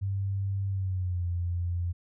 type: tone with pitch glide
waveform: sine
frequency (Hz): 98 to 87.31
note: G2 to F2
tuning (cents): 0 to 0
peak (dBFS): -27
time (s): 0.01-1.93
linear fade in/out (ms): 20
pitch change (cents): -200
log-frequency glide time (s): 0.68-1.26
effects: none